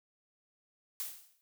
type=noise with exponential decay; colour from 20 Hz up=blue; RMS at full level=-36 dBFS; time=1-1.41 s; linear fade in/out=0 ms; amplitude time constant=87 ms; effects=none